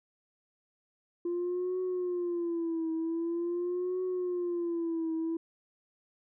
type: tone with vibrato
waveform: sine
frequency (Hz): 345.3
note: F4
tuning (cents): -20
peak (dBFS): -28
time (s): 1.25-5.37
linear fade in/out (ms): 5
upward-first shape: triangle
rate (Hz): 0.45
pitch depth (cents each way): 120
effects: tanh soft clip ceiling -27 dBFS